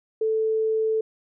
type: tone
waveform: sine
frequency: 440 Hz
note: A4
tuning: in tune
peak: -20 dBFS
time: 0.21-1.01 s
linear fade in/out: 5 ms
effects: none